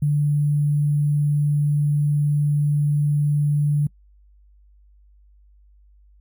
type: tone with sample-and-hold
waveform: sine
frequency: 146.83 Hz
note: D3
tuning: in tune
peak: -16 dBFS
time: 0.02-3.87 s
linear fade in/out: 5 ms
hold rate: 11025 Hz
effects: noise-tail reverb RT60 0.1 s tail -25 dB re dry + added 50 Hz sine -50 dBFS peak until 6.2 s